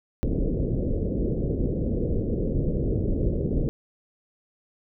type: low-pass noise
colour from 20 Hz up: pink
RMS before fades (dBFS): -25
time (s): 0.23-3.69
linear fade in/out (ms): 0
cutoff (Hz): 520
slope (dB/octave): 48
effects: none